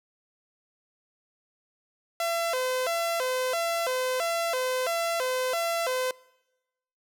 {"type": "tone with vibrato", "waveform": "sawtooth", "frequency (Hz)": 587.3, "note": "D5", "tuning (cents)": 0, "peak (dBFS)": -22, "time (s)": [2.2, 6.11], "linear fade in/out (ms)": 2, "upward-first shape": "square", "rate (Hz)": 1.5, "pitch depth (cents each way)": 240, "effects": ["noise-tail reverb RT60 1.0 s tail -24 dB re dry"]}